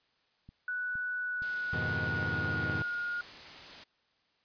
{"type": "click train", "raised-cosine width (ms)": 5, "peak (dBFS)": -38, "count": 4, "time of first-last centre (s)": [0.49, 1.885], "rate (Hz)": 2.15}
{"type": "tone with pitch glide", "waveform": "sine", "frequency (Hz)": [1480, 1429.6], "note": ["F#6", "F6"], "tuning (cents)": [0, 40], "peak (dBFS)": -32, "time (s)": [0.68, 3.21], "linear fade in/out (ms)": 2, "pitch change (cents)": -60, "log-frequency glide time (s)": [1.2, 3]}
{"type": "noise", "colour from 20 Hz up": "white", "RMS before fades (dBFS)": -47, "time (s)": [1.42, 3.84], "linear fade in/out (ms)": 5}
{"type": "chord", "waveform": "sawtooth", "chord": "F half-diminished seventh", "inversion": "none", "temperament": "equal", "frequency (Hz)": [87.31, 103.83, 123.47, 155.56], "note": ["F2", "Ab2", "Cb3", "Eb3"], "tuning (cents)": [0, 0, 0, 0], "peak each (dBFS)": -35, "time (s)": [1.73, 2.82], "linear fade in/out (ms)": 0}
{"effects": ["white hiss -72 dBFS RMS until 4.44 s", "resampled to 11025 Hz"]}